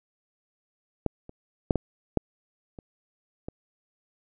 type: clicks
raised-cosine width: 2 ms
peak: -11 / -29 / -7 / -12 / -8 / -28 / -21 dBFS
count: 7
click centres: 1.063 / 1.294 / 1.708 / 1.757 / 2.173 / 2.788 / 3.485 s
effects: none